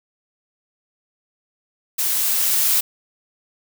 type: noise with level ramp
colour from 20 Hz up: blue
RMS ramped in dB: -21 to -17 dBFS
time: 1.98-2.81 s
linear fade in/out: 10 ms
effects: none